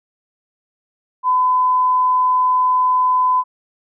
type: tone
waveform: sine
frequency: 1010 Hz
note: B5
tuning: 39 cents sharp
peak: -12 dBFS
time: 1.23-3.44 s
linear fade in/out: 50 ms
effects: none